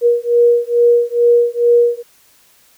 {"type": "beating tone pair", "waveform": "sine", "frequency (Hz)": [475.1, 477.4], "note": ["A#4", "A#4"], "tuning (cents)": [33, 41], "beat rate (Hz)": 2.3, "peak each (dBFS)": -12, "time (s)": [0.01, 2.03], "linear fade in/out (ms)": 50, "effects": ["white hiss -51 dBFS RMS until 2.77 s"]}